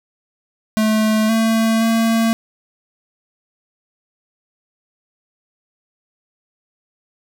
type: tone with pitch steps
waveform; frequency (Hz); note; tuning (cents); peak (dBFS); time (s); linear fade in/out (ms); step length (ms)
square; 216.9 / 224.2 / 226.5; A3 / A3 / A#3; -25 / +33 / -50; -14; 0.77-2.33; 0; 520
effects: none